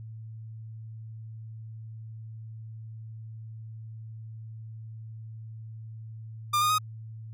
45% pulse tone with pitch steps, 1200 / 1225.9 / 1252.4 Hz, D6 / D#6 / D#6, +37 / -26 / +11 cents, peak -22 dBFS, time 6.53-6.785 s, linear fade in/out 10 ms, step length 85 ms, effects added 111 Hz sine -39 dBFS peak until 7.33 s

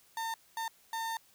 35% pulse tone bursts at uneven times, 905 Hz, A5, 48 cents sharp, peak -32 dBFS, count 3, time 0.17-0.34 / 0.57-0.68 / 0.93-1.17 s, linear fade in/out 2 ms, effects white hiss -64 dBFS RMS until 1.34 s

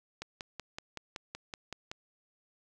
click train, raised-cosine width 0.2 ms, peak -22 dBFS, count 10, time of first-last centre 0.22-1.915 s, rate 5.31 Hz, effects none

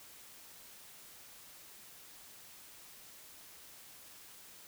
silence, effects white hiss -55 dBFS RMS until 4.67 s

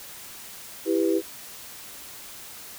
sine chord, E minor, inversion none, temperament just, 329.6 / 395.6 / 494.4 Hz, E4 / G4 / B4, 0 / +16 / +2 cents, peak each -23 / -24 / -27 dBFS, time 0.85-1.22 s, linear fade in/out 50 ms, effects white hiss -42 dBFS RMS until 2.78 s

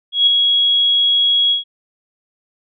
sine tone with ADSR envelope, 3322 Hz, G#7, in tune, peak -7 dBFS, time 0.12-1.64 s, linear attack 150 ms, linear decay 6 ms, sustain -4 dB, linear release 130 ms, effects none

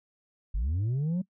sine linear sweep, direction up, 41.57 to 189.4 Hz, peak -23 dBFS, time 0.54-1.22 s, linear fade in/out 10 ms, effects noise-tail reverb RT60 0.1 s tail -23 dB re dry + tanh soft clip ceiling -25 dBFS

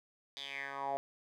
10% pulse tone with band-pass filter sweep, 138.59 Hz, C#3, in tune, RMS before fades -40 dBFS, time 0.37-0.97 s, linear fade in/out 0 ms, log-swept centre 4000 to 650 Hz, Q 5.2, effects none

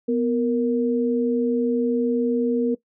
sine tone pair together, 246.9 / 466.1 Hz, B3 / A#4, 0 / 0 cents, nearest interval major seventh, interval 1100 cents, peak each -21 dBFS, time 0.08-2.75 s, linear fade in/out 10 ms, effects noise-tail reverb RT60 0.1 s tail -18 dB re dry

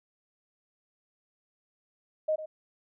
sine tone with echo, 622.3 Hz, D#5, in tune, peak -24 dBFS, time 2.28-2.36 s, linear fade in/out 10 ms, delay 100 ms, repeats 1, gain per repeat -12 dB, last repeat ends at 2.46 s, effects none

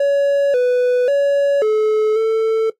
triangle tone with pitch steps, 563 / 495.7 / 564 / 431.2 / 444.4 Hz, C#5 / B4 / C#5 / A4 / A4, +27 / +6 / +30 / -35 / +17 cents, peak -10 dBFS, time 0-2.7 s, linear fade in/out 5 ms, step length 540 ms, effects noise-tail reverb RT60 0.1 s tail -17 dB re dry + AAC 64 kbps

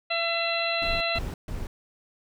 harmonic tone, 673 Hz, E5, 36 cents sharp, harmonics 1 / 2 / 3 / 4 / 5 / 6, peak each -29 / -34 / -34 / -29 / -39 / -31 dBFS, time 0.1-1.19 s, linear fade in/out 10 ms
brown noise bursts, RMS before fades -32 dBFS, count 3, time 0.82-1.67 s, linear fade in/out 2 ms, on 190 ms, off 140 ms
effects none

